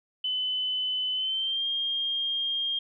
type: tone with pitch glide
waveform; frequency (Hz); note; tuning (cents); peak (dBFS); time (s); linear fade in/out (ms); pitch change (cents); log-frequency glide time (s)
sine; 3020 to 3218; F#7 to G7; +35 to +45; -26; 0.24-2.79; 5; +110; 1.14-1.67
effects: none